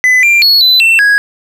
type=tone with pitch steps; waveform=triangle; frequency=2009 / 2377 / 4360 / 4010 / 2690 / 1657 Hz; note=B6 / D7 / C#8 / B7 / E7 / G#6; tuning=+29 / +20 / -29 / +26 / +34 / -4 cents; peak=-3 dBFS; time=0.04-1.18 s; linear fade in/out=0 ms; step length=190 ms; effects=none